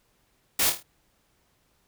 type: noise with echo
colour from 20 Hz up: white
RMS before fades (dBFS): -23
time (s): 0.59-0.7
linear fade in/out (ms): 5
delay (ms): 26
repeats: 5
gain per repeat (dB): -6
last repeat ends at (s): 0.83
effects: pink hiss -68 dBFS RMS until 1.87 s

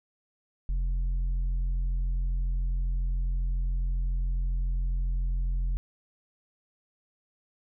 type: tone with tanh clipping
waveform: triangle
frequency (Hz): 43.65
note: F1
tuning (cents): 0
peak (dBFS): -26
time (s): 0.69-5.77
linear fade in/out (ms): 0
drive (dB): 9
effects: none

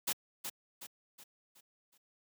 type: noise with echo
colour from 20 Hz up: white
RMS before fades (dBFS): -33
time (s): 0.07-0.13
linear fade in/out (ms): 10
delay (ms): 370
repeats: 5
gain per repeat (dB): -7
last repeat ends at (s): 1.98
effects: high-pass 150 Hz 12 dB/octave

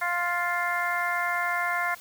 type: harmonic tone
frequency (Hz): 350.3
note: F4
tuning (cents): +5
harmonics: 2 / 3 / 4 / 5 / 6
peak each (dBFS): -31 / -31 / -31 / -31 / -31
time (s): 0.01-1.95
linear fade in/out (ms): 10
effects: white hiss -48 dBFS RMS until 2 s

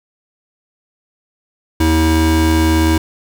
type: tone pair together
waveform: square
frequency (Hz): 79.9 / 321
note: D#2 / E4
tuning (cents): +47 / -46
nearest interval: 2 octaves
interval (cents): 2407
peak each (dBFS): -14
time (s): 1.8-2.98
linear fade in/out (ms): 5
effects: none

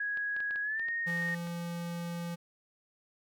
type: tone with pitch glide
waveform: sine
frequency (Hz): 1661.2 to 1853.9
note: G#6 to A#6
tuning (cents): 0 to -10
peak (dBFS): -31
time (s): 0-1.35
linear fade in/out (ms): 5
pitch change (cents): +190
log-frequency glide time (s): 0.62-0.87
type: clicks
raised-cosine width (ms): 0.3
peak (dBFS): -32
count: 12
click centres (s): 0.173 / 0.365 / 0.404 / 0.509 / 0.559 / 0.796 / 0.885 / 1.1 / 1.174 / 1.223 / 1.286 / 1.472
type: tone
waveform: square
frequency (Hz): 171.3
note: F3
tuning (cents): -33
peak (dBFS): -36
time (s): 1.06-2.36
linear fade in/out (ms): 20
effects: none

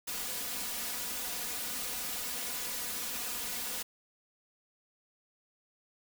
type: noise with comb filter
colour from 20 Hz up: white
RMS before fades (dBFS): -37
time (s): 0.07-3.83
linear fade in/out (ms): 10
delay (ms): 4.1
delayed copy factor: +0.85
effects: none

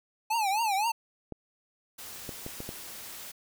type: tone with vibrato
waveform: square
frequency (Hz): 843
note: G#5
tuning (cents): +26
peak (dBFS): -26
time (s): 0.3-0.92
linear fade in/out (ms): 10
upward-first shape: triangle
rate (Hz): 3.9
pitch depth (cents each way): 200
type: clicks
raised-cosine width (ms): 2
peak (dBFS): -24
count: 5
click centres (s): 1.323 / 2.292 / 2.464 / 2.604 / 2.691
type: noise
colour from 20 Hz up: white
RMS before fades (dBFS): -43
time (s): 1.98-3.32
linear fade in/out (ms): 10
effects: none

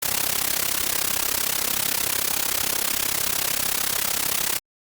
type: noise with amplitude modulation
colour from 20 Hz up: white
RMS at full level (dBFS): -20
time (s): 0.02-4.59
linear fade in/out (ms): 10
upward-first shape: sine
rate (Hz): 33.3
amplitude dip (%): 85
effects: Opus 48 kbps

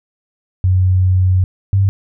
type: tone pair in turn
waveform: sine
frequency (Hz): 92.5 / 97.84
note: F#2 / G2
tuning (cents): 0 / -3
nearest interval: minor second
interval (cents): 97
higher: second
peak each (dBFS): -9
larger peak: neither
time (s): 0.64-1.44 / 1.73-1.89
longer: first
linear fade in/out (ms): 0
effects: none

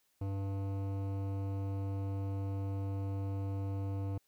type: tone with hard clipping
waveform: sine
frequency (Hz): 98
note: G2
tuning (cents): 0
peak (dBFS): -36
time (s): 0.21-4.18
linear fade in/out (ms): 5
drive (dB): 15
effects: white hiss -75 dBFS RMS until 4.27 s

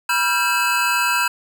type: tone cluster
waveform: square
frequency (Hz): 972 / 1369 / 1584 / 2599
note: B5 / F6 / G6 / E7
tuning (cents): -28 / -35 / +18 / -25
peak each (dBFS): -23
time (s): 0.09-1.28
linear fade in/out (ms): 5
effects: none

